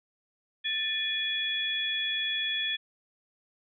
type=tone cluster; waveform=sine; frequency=1769 / 2442 / 3379 Hz; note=A6 / D#7 / G#7; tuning=+9 / -33 / +29 cents; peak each=-34 / -36 / -29 dBFS; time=0.64-2.77 s; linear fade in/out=20 ms; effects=none